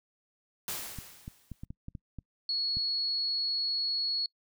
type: noise with exponential decay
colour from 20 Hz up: white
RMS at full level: -34 dBFS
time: 0.68-1.65 s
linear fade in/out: 1 ms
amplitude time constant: 210 ms
type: clicks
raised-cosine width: 5 ms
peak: -28 dBFS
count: 9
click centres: 0.987 / 1.279 / 1.517 / 1.635 / 1.705 / 1.884 / 1.952 / 2.187 / 2.77 s
type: tone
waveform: sine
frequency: 4355 Hz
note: C#8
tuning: 31 cents flat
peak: -28 dBFS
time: 2.49-4.26 s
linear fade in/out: 2 ms
effects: noise-tail reverb RT60 0.1 s tail -26 dB re dry